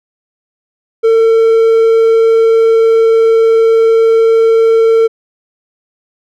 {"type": "tone with vibrato", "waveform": "triangle", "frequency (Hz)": 451.7, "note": "A4", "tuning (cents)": 45, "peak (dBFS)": -3, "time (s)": [1.03, 5.08], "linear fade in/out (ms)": 20, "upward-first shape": "sine", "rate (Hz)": 20, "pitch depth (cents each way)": 13, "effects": []}